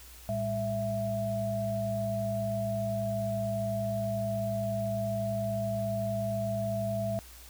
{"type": "tone cluster", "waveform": "sine", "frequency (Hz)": [112.6, 201.3, 663], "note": ["A2", "G3", "E5"], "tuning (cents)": [40, 46, 10], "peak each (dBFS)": [-34, -36, -31], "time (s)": [0.29, 7.19], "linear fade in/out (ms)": 0, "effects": ["added 60 Hz sine -51 dBFS peak until 7.49 s", "white hiss -52 dBFS RMS until 7.49 s"]}